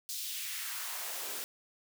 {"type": "noise with high-pass filter sweep", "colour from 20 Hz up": "white", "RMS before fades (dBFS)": -39, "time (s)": [0.09, 1.44], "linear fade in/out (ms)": 0, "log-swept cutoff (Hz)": [4700, 310], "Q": 1.5, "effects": []}